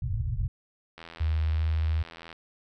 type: low-pass noise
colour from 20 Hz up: white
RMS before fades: -29 dBFS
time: 0.02-0.48 s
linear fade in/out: 5 ms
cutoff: 120 Hz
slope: 48 dB/octave
type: click train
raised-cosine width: 0.3 ms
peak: -27 dBFS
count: 113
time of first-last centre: 0.98-2.328 s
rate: 83.1 Hz
type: tone with pitch glide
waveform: sine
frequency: 77.78 to 78.5 Hz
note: D#2 to D#2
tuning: 0 to +16 cents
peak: -23 dBFS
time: 1.2-2.03 s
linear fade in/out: 10 ms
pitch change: +16 cents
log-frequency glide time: 1.53-1.59 s
effects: none